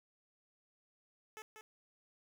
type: tone with echo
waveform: 10% pulse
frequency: 433.3 Hz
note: A4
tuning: 27 cents flat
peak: -39 dBFS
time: 1.37-1.42 s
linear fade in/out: 0 ms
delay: 190 ms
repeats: 1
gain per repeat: -5 dB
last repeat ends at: 1.61 s
effects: none